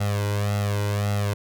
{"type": "tone with flanger", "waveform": "sawtooth", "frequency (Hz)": 102.6, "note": "G#2", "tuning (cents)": -21, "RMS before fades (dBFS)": -24, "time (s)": [0, 1.34], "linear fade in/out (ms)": 10, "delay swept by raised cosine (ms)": [1.5, 2.03], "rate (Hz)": 1.8, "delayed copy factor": 0.85, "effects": []}